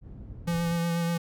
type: low-pass noise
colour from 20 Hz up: white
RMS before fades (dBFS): -42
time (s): 0.01-0.79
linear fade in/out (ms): 50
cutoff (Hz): 120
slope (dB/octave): 12
type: tone with vibrato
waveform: square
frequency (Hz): 169.4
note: E3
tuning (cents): +48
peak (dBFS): -26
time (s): 0.47-1.18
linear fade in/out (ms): 10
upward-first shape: sine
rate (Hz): 8.2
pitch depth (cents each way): 18
effects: none